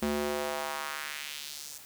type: tone with high-pass filter sweep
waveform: square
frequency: 73.2 Hz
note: D2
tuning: 5 cents flat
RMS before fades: -35 dBFS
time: 0.02-1.78 s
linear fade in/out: 5 ms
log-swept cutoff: 220 to 7000 Hz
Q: 1.5
effects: white hiss -50 dBFS RMS until 1.85 s